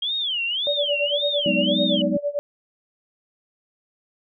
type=tone with vibrato; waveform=sine; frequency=3189 Hz; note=G7; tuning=29 cents sharp; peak=-22 dBFS; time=0.02-2.02 s; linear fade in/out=5 ms; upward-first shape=sine; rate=1.8 Hz; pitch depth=270 cents each way
type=tone with tremolo; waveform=sine; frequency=578 Hz; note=D5; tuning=28 cents flat; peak=-19 dBFS; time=0.67-2.39 s; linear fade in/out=0 ms; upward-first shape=sine; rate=8.9 Hz; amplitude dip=90%
type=chord; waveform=sine; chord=G# minor seventh; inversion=third; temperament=equal; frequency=185 / 207.7 / 246.9 / 311.1 Hz; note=F#3 / G#3 / B3 / D#4; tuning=0 / 0 / 0 / 0 cents; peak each=-26 dBFS; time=1.46-2.17 s; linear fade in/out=2 ms
effects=none